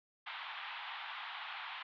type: band-pass noise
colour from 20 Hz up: pink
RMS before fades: -45 dBFS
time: 0.26-1.83 s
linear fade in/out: 10 ms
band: 810 to 3700 Hz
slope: 48 dB/octave
effects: none